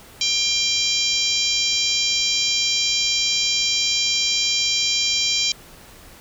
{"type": "harmonic tone", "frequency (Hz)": 794, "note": "G5", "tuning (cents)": 22, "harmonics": [3, 4, 5, 6, 7, 8, 9], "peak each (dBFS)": [-27, -24, -25, -26, -24, -30, -29], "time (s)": [0.21, 5.52], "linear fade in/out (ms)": 2, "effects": ["pink hiss -45 dBFS RMS until 6.2 s"]}